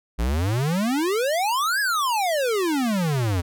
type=exponential two-way sweep; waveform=square; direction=up then down; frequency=53.2 to 1713 to 83.5 Hz; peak=-21 dBFS; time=0.18-3.42 s; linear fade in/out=20 ms; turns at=1.8 s; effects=none